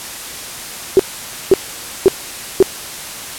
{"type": "tone bursts", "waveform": "sine", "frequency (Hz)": 382.2, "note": "G4", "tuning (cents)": -44, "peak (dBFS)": -3, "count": 4, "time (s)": [0.97, 2.626], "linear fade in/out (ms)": 0, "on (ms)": 24, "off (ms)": 520, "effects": ["white hiss -28 dBFS RMS until 3.38 s", "low-pass 12000 Hz 12 dB/octave"]}